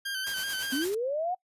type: tone with vibrato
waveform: 20% pulse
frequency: 1568 Hz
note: G6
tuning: in tune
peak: -26 dBFS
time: 0.05-0.85 s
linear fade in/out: 10 ms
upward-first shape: square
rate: 5.2 Hz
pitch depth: 39 cents each way
type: noise with tremolo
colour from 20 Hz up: white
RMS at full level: -37 dBFS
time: 0.26-0.95 s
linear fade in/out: 10 ms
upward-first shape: sine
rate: 8.8 Hz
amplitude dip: 60%
type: linear sweep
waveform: sine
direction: up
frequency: 250 to 749 Hz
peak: -27 dBFS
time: 0.72-1.35 s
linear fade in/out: 10 ms
effects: noise-tail reverb RT60 0.1 s tail -24 dB re dry + resampled to 32000 Hz